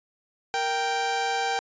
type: tone pair together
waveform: sawtooth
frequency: 465.7 / 784 Hz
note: A#4 / G5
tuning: -2 / 0 cents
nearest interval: major sixth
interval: 902 cents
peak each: -28 / -21 dBFS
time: 0.54-1.59 s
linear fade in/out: 0 ms
effects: resampled to 16000 Hz